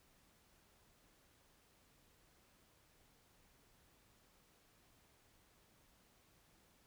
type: silence
effects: pink hiss -71 dBFS RMS until 6.86 s